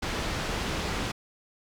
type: low-pass noise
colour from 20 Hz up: pink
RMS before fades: -31 dBFS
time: 0.02-1.12 s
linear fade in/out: 10 ms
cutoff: 5200 Hz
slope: 12 dB/octave
effects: none